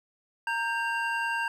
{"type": "tone cluster", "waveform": "triangle", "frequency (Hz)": [926, 1585, 2767], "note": ["A#5", "G6", "F7"], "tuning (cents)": [-12, 19, -17], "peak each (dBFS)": [-29, -28, -34], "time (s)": [0.47, 1.48], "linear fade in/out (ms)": 2, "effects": []}